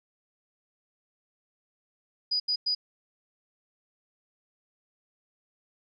sine tone bursts at uneven times, 4927 Hz, D#8, 18 cents flat, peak -24 dBFS, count 3, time 2.31-2.4 / 2.48-2.56 / 2.66-2.75 s, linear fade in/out 10 ms, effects none

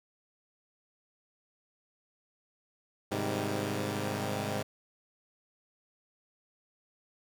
10% pulse chord, Ab major seventh, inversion none, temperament equal, 103.83 / 130.81 / 155.56 / 196 Hz, Ab2 / C3 / Eb3 / G3, 0 / 0 / 0 / 0 cents, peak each -26 / -29 / -32 / -31 dBFS, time 3.11-4.63 s, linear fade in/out 10 ms, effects none

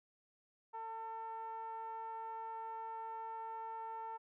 10% pulse tone with low-pass filter, 448.8 Hz, A4, 34 cents sharp, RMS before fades -45 dBFS, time 0.73-4.18 s, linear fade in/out 20 ms, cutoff 1000 Hz, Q 10, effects none

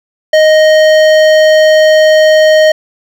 triangle tone with hard clipping, 622.3 Hz, D#5, in tune, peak -5 dBFS, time 0.33-2.72 s, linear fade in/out 5 ms, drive 18 dB, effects none

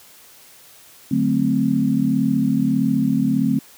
sine chord, D dominant seventh, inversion none, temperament equal, 146.83 / 185 / 220 / 261.6 Hz, D3 / F#3 / A3 / C4, 0 / 0 / 0 / 0 cents, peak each -24 / -24 / -20 / -19 dBFS, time 1.11-3.59 s, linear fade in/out 5 ms, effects white hiss -47 dBFS RMS until 3.77 s + high-pass 60 Hz 12 dB/octave

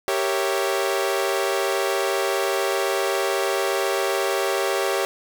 sawtooth chord, G diminished seventh, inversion none, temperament equal, 392 / 466.2 / 554.4 / 659.3 Hz, G4 / Bb4 / Db5 / Fb5, 0 / 0 / 0 / 0 cents, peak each -20 / -25 / -22 / -26 dBFS, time 0.08-5.05 s, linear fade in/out 0 ms, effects none

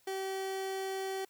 30% pulse tone, 384.2 Hz, G4, 35 cents flat, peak -32 dBFS, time 0.07-1.25 s, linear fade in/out 5 ms, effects white hiss -68 dBFS RMS until 1.29 s

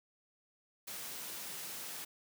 white high-pass noise, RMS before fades -44 dBFS, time 0.87-2.05 s, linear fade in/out 10 ms, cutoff 110 Hz, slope 24 dB/octave, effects none

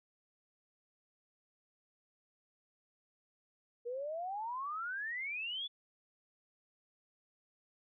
sine exponential sweep, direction up, 466.2 to 3500 Hz, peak -37 dBFS, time 3.85-5.68 s, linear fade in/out 20 ms, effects none

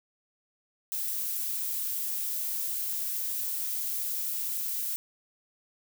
violet noise, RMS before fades -32 dBFS, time 0.92-4.96 s, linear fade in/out 0 ms, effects none

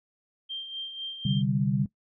sine tone with tremolo, 3168 Hz, G7, 18 cents sharp, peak -30 dBFS, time 0.49-1.43 s, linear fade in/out 20 ms, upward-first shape sine, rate 4 Hz, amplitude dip 55%
sine chord, C suspended second, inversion none, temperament equal, 130.81 / 146.83 / 196 Hz, C3 / D3 / G3, 0 / 0 / 0 cents, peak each -27 dBFS, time 1.25-1.86 s, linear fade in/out 5 ms
effects noise-tail reverb RT60 0.1 s tail -18 dB re dry

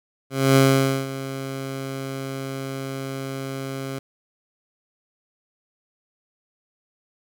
15% pulse tone with ADSR envelope, 135 Hz, C#3, 45 cents flat, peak -6 dBFS, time 0.3-3.99 s, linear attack 260 ms, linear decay 500 ms, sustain -16 dB, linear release 4 ms, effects none

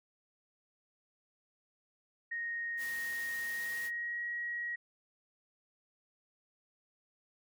sine tone with pitch glide, 1864.7 to 1901.7 Hz, A#6 to A#6, 0 to +34 cents, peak -35 dBFS, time 2.31-4.76 s, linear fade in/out 10 ms, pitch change +34 cents, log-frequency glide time 3.44-4.23 s
white noise, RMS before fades -48 dBFS, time 2.77-3.91 s, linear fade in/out 50 ms
effects none

